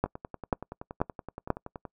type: two click trains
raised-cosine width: 1 ms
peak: -10 / -24 dBFS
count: 4 / 20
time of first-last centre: 0.04-1.503 / 0.06-1.852 s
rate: 2.05 / 10.6 Hz
effects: noise-tail reverb RT60 0.1 s tail -26 dB re dry